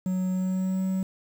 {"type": "tone with pitch glide", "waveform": "triangle", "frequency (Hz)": [185, 189], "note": ["F#3", "F#3"], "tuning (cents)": [0, 37], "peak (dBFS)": -22, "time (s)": [0.06, 1.03], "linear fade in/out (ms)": 2, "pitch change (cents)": 37, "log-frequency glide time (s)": [0.33, 0.82], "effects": ["8-bit"]}